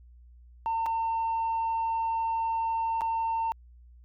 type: tone with dropouts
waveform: sine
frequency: 906 Hz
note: A#5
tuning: 50 cents flat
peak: -24 dBFS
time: 0.66-3.52 s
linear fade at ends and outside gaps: 0 ms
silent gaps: 0.86-0.864 / 3.009-3.017 s
effects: tanh soft clip ceiling -24 dBFS + added 60 Hz sine -50 dBFS peak until 4.04 s